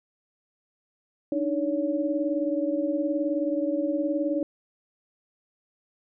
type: tone cluster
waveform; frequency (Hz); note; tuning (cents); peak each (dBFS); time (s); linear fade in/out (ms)
sine; 294.3 / 313.3 / 565; D4 / D#4 / C#5; +4 / +12 / +33; -28; 1.32-4.43; 2
effects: none